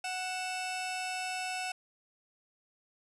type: tone pair together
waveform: sawtooth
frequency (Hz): 740 / 2646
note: F#5 / E7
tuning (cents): 0 / +6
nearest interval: octave + minor seventh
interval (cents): 2206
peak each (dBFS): -32 / -35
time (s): 0.04-1.72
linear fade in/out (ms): 5
effects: resampled to 24000 Hz